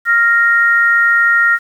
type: tone pair together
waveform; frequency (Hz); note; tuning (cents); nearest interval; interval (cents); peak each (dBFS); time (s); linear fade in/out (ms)
sine; 1396.9 / 1864.6; F6 / A#6; 0 / 0; perfect fourth; 500; -11; 0.05-1.59; 50
effects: 7-bit